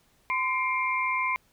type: tone cluster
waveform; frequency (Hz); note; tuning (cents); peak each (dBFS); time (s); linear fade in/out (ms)
sine; 1025 / 2128 / 2347; C6 / C7 / D7; -36 / +29 / -2; -27 / -29 / -32; 0.3-1.36; 0
effects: pink hiss -65 dBFS RMS until 1.52 s